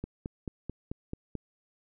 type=click train; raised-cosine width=3 ms; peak=-22 dBFS; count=7; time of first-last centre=0.04-1.353 s; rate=4.57 Hz; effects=none